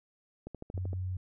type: click train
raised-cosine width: 2 ms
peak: -28 dBFS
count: 7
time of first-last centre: 0.47-0.932 s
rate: 13 Hz
type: tone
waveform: sine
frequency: 92.3 Hz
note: F#2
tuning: 4 cents flat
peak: -32 dBFS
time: 0.74-1.17 s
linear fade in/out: 5 ms
effects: none